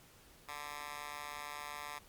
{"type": "tone with high-pass filter", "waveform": "10% pulse", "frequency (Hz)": 146.83, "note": "D3", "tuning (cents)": 0, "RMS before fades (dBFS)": -45, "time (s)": [0.48, 1.99], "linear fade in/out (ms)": 10, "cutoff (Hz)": 1200, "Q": 2.3, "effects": ["pink hiss -61 dBFS RMS until 2.08 s", "MP3 96 kbps"]}